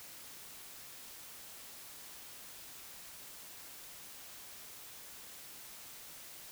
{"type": "silence", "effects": ["white hiss -51 dBFS RMS until 6.51 s"]}